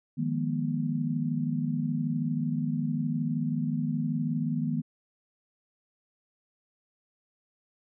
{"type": "chord", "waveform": "sine", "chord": "F half-diminished seventh", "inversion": "third", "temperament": "equal with one note detuned", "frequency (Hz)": [155.56, 174.61, 207.7, 240.9], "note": ["Eb3", "F3", "Ab3", "Cb4"], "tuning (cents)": [0, 0, 0, -43], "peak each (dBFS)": [-30, -36, -35, -30], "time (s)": [0.17, 4.82], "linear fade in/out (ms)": 20, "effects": []}